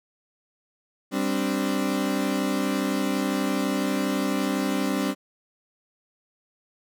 35% pulse chord, G suspended fourth, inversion none, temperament equal, 196 / 261.6 / 293.7 Hz, G3 / C4 / D4, 0 / 0 / 0 cents, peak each -26 dBFS, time 1.11-5.15 s, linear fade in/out 50 ms, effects none

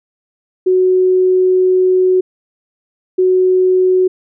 sine tone bursts at uneven times, 370 Hz, F#4, in tune, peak -8 dBFS, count 2, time 0.66-2.21 / 3.18-4.08 s, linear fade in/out 10 ms, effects none

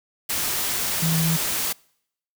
sine tone in noise, 162.8 Hz, E3, 21 cents flat, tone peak -20 dBFS, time 1.02-1.37 s, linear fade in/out 10 ms, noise white, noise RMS -25 dBFS, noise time 0.29-1.73 s, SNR +2 dB, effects noise-tail reverb RT60 0.7 s tail -26 dB re dry

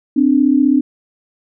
sine tone pair together, 259.3 / 294.8 Hz, C4 / D4, -15 / +7 cents, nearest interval major second, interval 222 cents, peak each -12 dBFS, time 0.16-0.81 s, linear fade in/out 10 ms, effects none

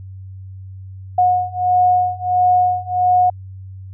sine beating tone pair, 725 / 726.5 Hz, F#5 / F#5, -35 / -32 cents, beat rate 1.5 Hz, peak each -16 / -15 dBFS, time 1.18-3.3 s, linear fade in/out 5 ms, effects added 95 Hz sine -31 dBFS peak until 3.93 s

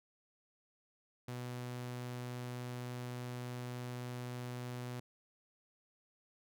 sawtooth tone, 123.47 Hz, B2, in tune, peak -37 dBFS, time 1.28-5 s, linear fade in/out 5 ms, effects none

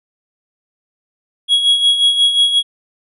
triangle tone with tremolo, 3322 Hz, G#7, in tune, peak -6 dBFS, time 1.48-2.63 s, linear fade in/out 50 ms, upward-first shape sine, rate 5.6 Hz, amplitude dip 60%, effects resampled to 32000 Hz

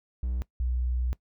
triangle / sine tone pair in turn, 61.74 / 61.74 Hz, B1 / B1, 0 / 0 cents, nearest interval unison, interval 0 cents, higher neither, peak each -25 dBFS, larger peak neither, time 0.23-0.42 / 0.6-1.13 s, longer second, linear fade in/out 0 ms, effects noise-tail reverb RT60 0.1 s tail -20 dB re dry

